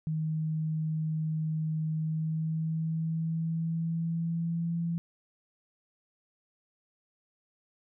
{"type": "tone with pitch glide", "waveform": "sine", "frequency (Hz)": [157.2, 168.48], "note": ["D#3", "E3"], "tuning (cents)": [18, 38], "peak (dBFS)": -28, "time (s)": [0.07, 4.98], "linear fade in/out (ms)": 0, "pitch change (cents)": 120, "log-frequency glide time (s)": [1.92, 4.77], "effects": []}